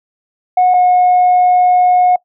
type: tone pair in turn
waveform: sine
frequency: 730 / 724.5 Hz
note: F#5 / F#5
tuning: -24 / -37 cents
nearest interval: unison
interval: 13 cents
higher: first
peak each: -5 dBFS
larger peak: neither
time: 0.57-0.74 / 0.74-2.16 s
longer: second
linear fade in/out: 5 ms
effects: noise-tail reverb RT60 0.1 s tail -22 dB re dry + tanh soft clip ceiling -4 dBFS